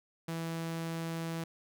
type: tone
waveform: sawtooth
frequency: 164.81 Hz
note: E3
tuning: in tune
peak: -31 dBFS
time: 0.28-1.44 s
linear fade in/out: 5 ms
effects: none